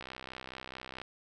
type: click train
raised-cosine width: 0.3 ms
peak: -26 dBFS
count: 66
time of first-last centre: 0.01-1.016 s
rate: 64.6 Hz
effects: none